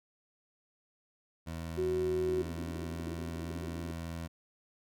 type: tone with pitch glide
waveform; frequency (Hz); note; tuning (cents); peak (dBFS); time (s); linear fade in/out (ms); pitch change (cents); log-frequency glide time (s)
20% pulse; 82.41 to 83.22; E2 to E2; 0 to +17; -33; 1.46-4.28; 20; +17; 2.49-2.72
type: tone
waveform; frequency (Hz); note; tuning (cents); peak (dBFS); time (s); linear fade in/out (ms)
sine; 370; F#4; 0; -29; 1.77-2.43; 20
type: band-pass noise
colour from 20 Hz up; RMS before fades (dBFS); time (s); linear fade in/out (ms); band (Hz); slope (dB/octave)
white; -45; 2.27-3.92; 5; 240 to 400; 96
effects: none